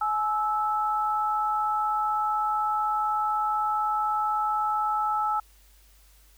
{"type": "tone pair together", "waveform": "sine", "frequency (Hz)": [848, 1312.1], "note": ["G#5", "E6"], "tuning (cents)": [36, -8], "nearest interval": "minor sixth", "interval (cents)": 756, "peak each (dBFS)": -26, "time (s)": [0.01, 5.4], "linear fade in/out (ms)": 5, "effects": ["added 50 Hz sine -55 dBFS peak until 6.37 s", "white hiss -60 dBFS RMS until 6.37 s"]}